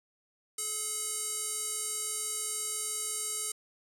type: tone with band-pass filter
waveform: square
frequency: 428.5 Hz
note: A4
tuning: 46 cents flat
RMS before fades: -35 dBFS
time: 0.58-3.52 s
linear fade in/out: 5 ms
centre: 8700 Hz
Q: 3.9
effects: none